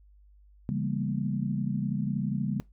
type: tone cluster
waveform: sine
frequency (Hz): 140.1 / 168.4 / 200.9 / 225.4 / 237.5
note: C#3 / E3 / G3 / A3 / A#3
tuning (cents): +19 / +37 / +43 / +42 / +33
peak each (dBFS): -31 / -36 / -31 / -39 / -36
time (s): 0.69-2.6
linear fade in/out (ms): 0
effects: noise-tail reverb RT60 0.2 s tail -21 dB re dry + added 50 Hz sine -54 dBFS peak until 2.72 s